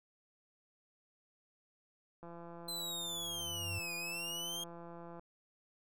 click train, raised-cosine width 1 ms, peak -37 dBFS, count 505, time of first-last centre 2.23-5.195 s, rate 170 Hz
sawtooth linear two-way sweep, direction down then up, 4100 to 2433 to 3247 Hz, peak -36 dBFS, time 2.68-4.64 s, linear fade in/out 5 ms, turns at 3.95 s
sine tone with exponential growth, 96.4 Hz, G2, 28 cents flat, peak -37 dBFS, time 2.82-3.79 s, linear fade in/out 5 ms, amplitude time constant 210 ms
effects none

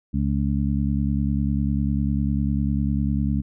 harmonic tone, 70 Hz, C#2, 18 cents sharp, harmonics 1 / 2 / 3 / 4, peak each -24 / -25 / -24 / -30 dBFS, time 0.13-3.42 s, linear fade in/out 20 ms, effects none

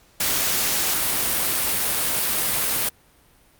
white noise, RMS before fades -22 dBFS, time 0.2-2.89 s, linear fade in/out 5 ms, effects pink hiss -56 dBFS RMS until 3.59 s + Opus 48 kbps

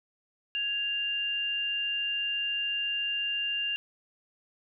sine tone pair together, 1661.3 / 2794 Hz, G#6 / F7, 0 / 0 cents, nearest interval major sixth, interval 900 cents, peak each -40 / -28 dBFS, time 0.55-3.76 s, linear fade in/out 0 ms, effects none

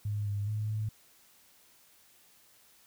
sine tone with pitch steps, 103.9 / 101.8 / 106.8 / 107.8 Hz, G#2 / G#2 / G#2 / A2, +1 / -34 / +49 / -35 cents, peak -30 dBFS, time 0.05-0.89 s, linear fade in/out 5 ms, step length 210 ms, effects white hiss -62 dBFS RMS until 2.86 s

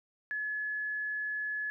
sine tone, 1706 Hz, G#6, 46 cents sharp, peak -32 dBFS, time 0.31-1.7 s, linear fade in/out 0 ms, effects none

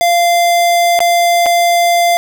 square tone with dropouts, 692 Hz, F5, 16 cents flat, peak -9 dBFS, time 0.01-2.17 s, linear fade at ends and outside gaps 0 ms, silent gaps 0.991-1.004 / 1.46-1.464 s, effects none

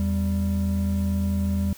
triangle tone pair together, 82.41 / 196.01 Hz, E2 / G3, 0 / 0 cents, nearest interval octave + minor third, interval 1500 cents, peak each -22 / -22 dBFS, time 0-1.73 s, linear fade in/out 0 ms, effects white hiss -47 dBFS RMS until 1.77 s

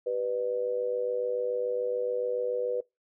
sine tone with amplitude modulation, 493.9 Hz, B4, in tune, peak -23 dBFS, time 0.06-2.81 s, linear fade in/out 10 ms, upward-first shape sine, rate 107 Hz, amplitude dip 75%, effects noise-tail reverb RT60 0.2 s tail -23 dB re dry

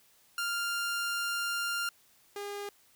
sawtooth tone pair in turn, 1396.9 / 406.5 Hz, F6 / G#4, 0 / -37 cents, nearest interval octave + major sixth, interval 2137 cents, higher first, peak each -27 / -33 dBFS, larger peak first, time 0.38-1.89 / 2.36-2.69 s, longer first, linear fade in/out 2 ms, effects white hiss -64 dBFS RMS until 2.95 s

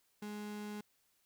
35% pulse tone, 208.8 Hz, G#3, 10 cents sharp, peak -40 dBFS, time 0.22-0.81 s, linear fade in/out 5 ms, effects white hiss -75 dBFS RMS until 1.25 s

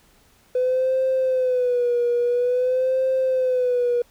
triangle tone with vibrato, 501 Hz, B4, 25 cents sharp, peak -14 dBFS, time 0.55-4.02 s, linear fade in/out 5 ms, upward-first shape sine, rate 0.49 Hz, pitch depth 75 cents each way, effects tanh soft clip ceiling -15 dBFS + pink hiss -57 dBFS RMS until 4.1 s

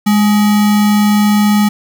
sine tone with sample-and-hold, 207.7 Hz, G#3, in tune, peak -7 dBFS, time 0.06-1.69 s, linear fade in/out 10 ms, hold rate 1050 Hz, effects none

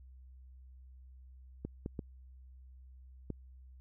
clicks, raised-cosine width 3 ms, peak -25 dBFS, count 4, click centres 1.65 / 1.861 / 1.992 / 3.303 s, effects added 64 Hz sine -52 dBFS peak until 3.8 s

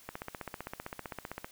click train, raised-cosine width 0.5 ms, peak -23 dBFS, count 22, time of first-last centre 0.09-1.445 s, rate 15.5 Hz, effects white hiss -57 dBFS RMS until 1.51 s

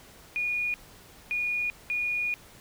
sine tone bursts at uneven times, 2445 Hz, D#7, 31 cents flat, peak -26 dBFS, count 3, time 0.36-0.74 / 1.31-1.7 / 1.9-2.34 s, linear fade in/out 0 ms, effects pink hiss -52 dBFS RMS until 2.6 s

